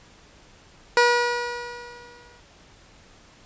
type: tone with exponential decay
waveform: 15% pulse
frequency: 481.9 Hz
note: B4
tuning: 43 cents flat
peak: -7 dBFS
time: 0.97-2.4 s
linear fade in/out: 1 ms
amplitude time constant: 310 ms
effects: pink hiss -52 dBFS RMS until 3.45 s + resampled to 16000 Hz